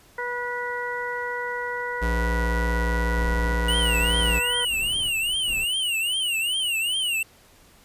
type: harmonic tone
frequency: 487.4 Hz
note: B4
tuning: 23 cents flat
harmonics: 1 / 2 / 3 / 4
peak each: -32 / -32 / -32 / -32 dBFS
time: 0.18-4.65 s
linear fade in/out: 5 ms
type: tone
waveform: square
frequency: 58.27 Hz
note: A#1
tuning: in tune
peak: -23 dBFS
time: 2.01-4.4 s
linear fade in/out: 20 ms
type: noise with tremolo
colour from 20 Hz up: brown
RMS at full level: -37 dBFS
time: 3.17-5.65 s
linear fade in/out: 10 ms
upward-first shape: square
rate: 1.3 Hz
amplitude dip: 65%
type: tone with vibrato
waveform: square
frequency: 2882 Hz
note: F#7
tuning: 46 cents flat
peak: -23 dBFS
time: 3.68-7.23 s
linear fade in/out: 5 ms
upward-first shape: triangle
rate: 2.5 Hz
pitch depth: 190 cents each way
effects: pink hiss -54 dBFS RMS until 7.84 s + resampled to 32000 Hz